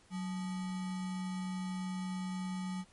sine tone with sample-and-hold, 185 Hz, F#3, in tune, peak -35 dBFS, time 0.1-2.85 s, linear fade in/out 50 ms, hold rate 1050 Hz, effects pink hiss -64 dBFS RMS until 2.92 s + MP3 48 kbps

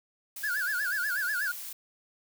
blue noise, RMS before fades -40 dBFS, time 0.36-1.73 s, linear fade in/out 5 ms
triangle tone with vibrato, 1568 Hz, G6, in tune, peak -26 dBFS, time 0.43-1.52 s, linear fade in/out 10 ms, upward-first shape sine, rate 8.2 Hz, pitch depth 170 cents each way
effects none

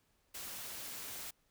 white noise, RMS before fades -45 dBFS, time 0.34-1.31 s, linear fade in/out 10 ms, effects pink hiss -75 dBFS RMS until 1.5 s

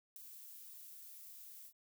violet noise with ADSR envelope, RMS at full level -44 dBFS, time 0.16-1.73 s, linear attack 4 ms, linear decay 3 ms, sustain -10 dB, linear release 67 ms, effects none

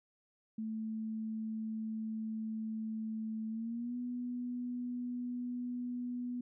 sine tone with pitch glide, 220 to 245.5 Hz, A3 to B3, 0 to -10 cents, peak -36 dBFS, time 0.58-6.41 s, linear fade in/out 5 ms, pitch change +190 cents, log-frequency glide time 3.49-3.96 s, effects none

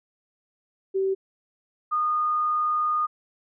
sine tone pair in turn, 385 / 1226.5 Hz, G4 / D#6, -31 / -25 cents, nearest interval octave + minor sixth, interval 2006 cents, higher second, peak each -21 / -21 dBFS, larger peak neither, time 0.94-1.15 / 1.91-3.07 s, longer second, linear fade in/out 20 ms, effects none

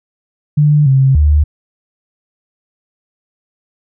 sine tone with pitch steps, 148.6 / 134.1 / 74.6 Hz, D3 / C3 / D2, +21 / +43 / +28 cents, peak -6 dBFS, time 0.57-1.44 s, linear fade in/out 10 ms, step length 290 ms, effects none

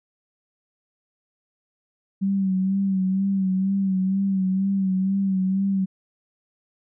sine tone with vibrato, 191.9 Hz, G3, 37 cents flat, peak -19 dBFS, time 2.21-5.86 s, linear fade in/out 20 ms, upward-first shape sine, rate 2.1 Hz, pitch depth 45 cents each way, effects none

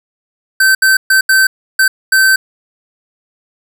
square tone bursts at uneven times, 1545 Hz, G6, 26 cents flat, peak -7 dBFS, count 6, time 0.6-0.75 / 0.82-0.97 / 1.1-1.21 / 1.29-1.47 / 1.79-1.88 / 2.12-2.36 s, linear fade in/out 5 ms, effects none

